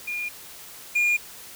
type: tone pair in turn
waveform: sine / triangle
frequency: 2421 / 2421 Hz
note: D#7 / D#7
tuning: -48 / -48 cents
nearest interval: unison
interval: 0 cents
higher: neither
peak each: -27 / -17 dBFS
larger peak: second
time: 0.07-0.29 / 0.95-1.17 s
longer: neither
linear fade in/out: 10 ms
effects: white hiss -43 dBFS RMS until 1.55 s